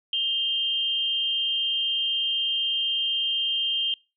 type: tone pair together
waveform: sine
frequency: 2836 / 3164 Hz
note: F7 / G7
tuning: +26 / +15 cents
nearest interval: major second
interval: 189 cents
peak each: -30 / -23 dBFS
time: 0.13-3.94 s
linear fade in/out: 2 ms
effects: noise-tail reverb RT60 0.3 s tail -25 dB re dry